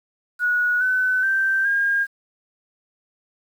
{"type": "tone with pitch steps", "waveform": "sine", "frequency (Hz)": [1460, 1510.6, 1563, 1617.2], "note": ["F#6", "F#6", "G6", "G#6"], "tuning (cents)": [-24, 35, -6, -46], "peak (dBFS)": -17, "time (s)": [0.39, 2.07], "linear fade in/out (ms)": 50, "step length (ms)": 420, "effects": ["8-bit"]}